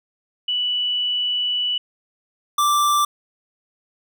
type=tone pair in turn; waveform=sine / square; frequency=2960 / 1174.7 Hz; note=F#7 / D6; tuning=0 / 0 cents; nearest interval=octave + major third; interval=1600 cents; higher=first; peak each=-19 / -16 dBFS; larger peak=second; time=0.48-1.78 / 2.58-3.05 s; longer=first; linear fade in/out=5 ms; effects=none